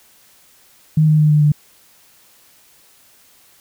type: tone with pitch steps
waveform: sine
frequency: 155.56 / 153.77 / 152.01 / 150.26 / 148.54 Hz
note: D#3 / D#3 / D#3 / D3 / D3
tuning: 0 / -20 / -40 / +40 / +20 cents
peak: -9 dBFS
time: 0.97-1.52 s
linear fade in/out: 5 ms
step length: 110 ms
effects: white hiss -51 dBFS RMS until 3.6 s